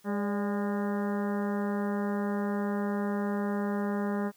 harmonic tone with a mistuned harmonic, 204.1 Hz, G#3, 30 cents flat, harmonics 1 / 2 / 3 / 4 / 5 / 6 / 7 / 8 / 9, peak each -29 / -35 / -39 / -41 / -43 / -45 / -46 / -47 / -48 dBFS, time 0.04-4.32 s, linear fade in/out 50 ms, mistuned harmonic 3, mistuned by -55 cents, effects white hiss -63 dBFS RMS until 4.36 s

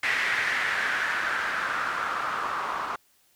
blue noise with low-pass filter sweep, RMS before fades -28 dBFS, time 0.03-2.96 s, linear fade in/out 5 ms, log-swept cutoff 2000 to 1100 Hz, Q 3.9, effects white hiss -64 dBFS RMS until 3.35 s

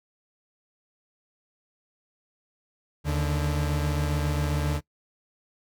40% pulse tone pair together, 76.61 / 145.8 Hz, D#2 / D3, -26 / -12 cents, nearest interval major seventh, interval 1114 cents, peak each -26 dBFS, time 3.04-4.81 s, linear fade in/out 50 ms, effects noise-tail reverb RT60 0.1 s tail -22 dB re dry

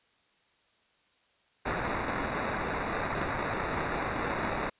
blue noise with sample-and-hold, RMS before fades -32 dBFS, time 1.65-4.7 s, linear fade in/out 10 ms, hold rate 3150 Hz, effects white hiss -68 dBFS RMS until 4.79 s + resampled to 8000 Hz

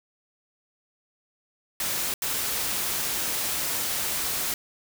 white noise bursts at uneven times, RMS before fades -28 dBFS, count 2, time 1.8-2.14 / 2.22-4.54 s, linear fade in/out 2 ms, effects none

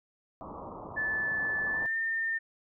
white low-pass noise, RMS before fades -43 dBFS, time 0.41-1.86 s, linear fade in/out 0 ms, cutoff 1200 Hz, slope 96 dB/octave
sine tone with pitch glide, 1743 to 1809.7 Hz, A6 to A6, -17 to +48 cents, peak -28 dBFS, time 0.96-2.39 s, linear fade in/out 20 ms, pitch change +65 cents, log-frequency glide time 1.71-1.95 s
effects none

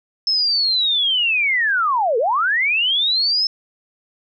sine linear two-way sweep, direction down then up, 5274 to 428 to 5274 Hz, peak -15 dBFS, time 0.27-3.47 s, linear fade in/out 2 ms, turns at 2.18 s, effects none

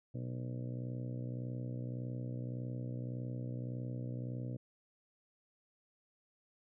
harmonic tone, 61.74 Hz, B1, in tune, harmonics 2 / 3 / 4 / 5 / 6 / 7 / 8 / 9 / 10, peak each -39 / -50 / -47 / -50 / -61 / -59 / -53 / -56 / -61 dBFS, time 0.14-4.57 s, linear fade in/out 10 ms, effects none

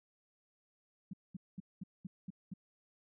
sine tone bursts, 186.7 Hz, F#3, 16 cents sharp, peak -40 dBFS, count 7, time 1.11-2.538 s, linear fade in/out 5 ms, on 24 ms, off 210 ms, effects none

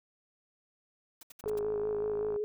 white noise bursts, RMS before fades -49 dBFS, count 5, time 1.21-1.591 s, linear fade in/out 5 ms, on 21 ms, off 69 ms
click train, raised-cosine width 1 ms, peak -29 dBFS, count 50, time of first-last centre 1.44-2.361 s, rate 53.2 Hz
sine tone with vibrato, 419.8 Hz, G#4, 19 cents sharp, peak -30 dBFS, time 1.46-2.44 s, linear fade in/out 0 ms, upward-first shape square, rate 5.3 Hz, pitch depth 19 cents each way
effects none

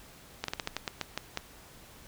slowing click train, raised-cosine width 0.2 ms, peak -14 dBFS, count 10, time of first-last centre 0.44-1.374 s, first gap 43 ms, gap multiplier 1.21, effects pink hiss -53 dBFS RMS until 2.07 s

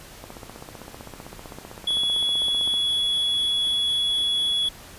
click train, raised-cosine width 1 ms, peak -24 dBFS, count 40, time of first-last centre 0.24-2.74 s, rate 15.6 Hz
triangle tone, 3376 Hz, G#7, 28 cents sharp, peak -19 dBFS, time 1.87-4.69 s, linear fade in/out 5 ms
effects pink hiss -44 dBFS RMS until 4.98 s + resampled to 32000 Hz

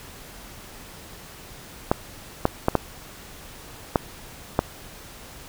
clicks, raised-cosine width 1 ms, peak -3 dBFS, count 6, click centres 1.915 / 2.454 / 2.684 / 2.753 / 3.958 / 4.591 s, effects pink hiss -43 dBFS RMS until 5.48 s

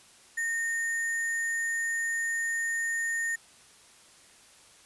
sine tone with sample-and-hold, 1840 Hz, A#6, 23 cents flat, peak -27 dBFS, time 0.37-3.36 s, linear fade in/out 10 ms, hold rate 8820 Hz, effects white hiss -56 dBFS RMS until 4.85 s + resampled to 24000 Hz

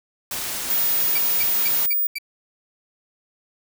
white noise, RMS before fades -28 dBFS, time 0.31-1.86 s, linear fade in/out 2 ms
sine tone, 15000 Hz, A#9, 10 cents sharp, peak -18 dBFS, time 0.7-2.07 s, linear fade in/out 2 ms
30% pulse tone bursts, 2322 Hz, D7, 20 cents flat, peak -23 dBFS, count 5, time 1.15-2.185 s, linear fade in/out 5 ms, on 31 ms, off 220 ms
effects none

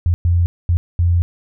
sine tone bursts at uneven times, 86.5 Hz, F2, 16 cents flat, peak -11 dBFS, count 4, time 0.06-0.14 / 0.25-0.46 / 0.69-0.77 / 0.99-1.22 s, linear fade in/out 0 ms, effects none

